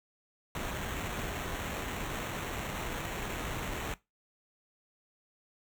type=noise with sample-and-hold; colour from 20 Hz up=pink; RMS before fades=-37 dBFS; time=0.55-3.94 s; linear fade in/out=2 ms; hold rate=4900 Hz; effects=noise-tail reverb RT60 0.2 s tail -19 dB re dry